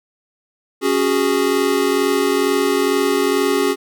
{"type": "chord", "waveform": "square", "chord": "C# suspended fourth", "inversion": "none", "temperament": "equal with one note detuned", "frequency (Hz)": [277.2, 370, 412.2], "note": ["C#4", "F#4", "G#4"], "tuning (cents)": [0, 0, -13], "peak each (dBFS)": [-21, -20, -19], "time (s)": [0.81, 3.76], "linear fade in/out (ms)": 50, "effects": []}